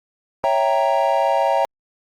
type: chord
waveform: triangle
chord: C# diminished seventh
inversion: none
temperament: equal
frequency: 554.4 / 659.3 / 784 / 932.3 Hz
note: C#5 / E5 / G5 / Bb5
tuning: 0 / 0 / 0 / 0 cents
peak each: -19 dBFS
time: 0.44-1.65 s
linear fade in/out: 0 ms
effects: Opus 48 kbps